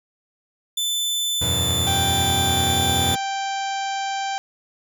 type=tone; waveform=sawtooth; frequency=3520 Hz; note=A7; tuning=in tune; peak=-18 dBFS; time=0.77-3.15 s; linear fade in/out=5 ms
type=chord; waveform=sawtooth; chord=E suspended second; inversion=none; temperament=equal; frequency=82.41 / 92.5 / 123.47 Hz; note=E2 / F#2 / B2; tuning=0 / 0 / 0 cents; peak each=-23 dBFS; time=1.41-3.16 s; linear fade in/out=10 ms
type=harmonic tone; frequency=784 Hz; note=G5; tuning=in tune; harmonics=1 / 2 / 3 / 4 / 5 / 6 / 7 / 8 / 9; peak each=-24 / -33 / -36 / -35 / -40 / -41 / -42 / -41 / -41 dBFS; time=1.87-4.38 s; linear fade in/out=0 ms
effects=none